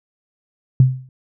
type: tone with exponential decay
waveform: sine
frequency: 129.5 Hz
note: C3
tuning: 17 cents flat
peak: -4 dBFS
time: 0.8-1.09 s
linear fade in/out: 2 ms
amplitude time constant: 62 ms
effects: none